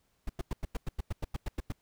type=noise bursts; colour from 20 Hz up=brown; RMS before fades=-32 dBFS; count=13; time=0.27-1.722 s; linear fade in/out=5 ms; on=24 ms; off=95 ms; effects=pink hiss -74 dBFS RMS until 1.81 s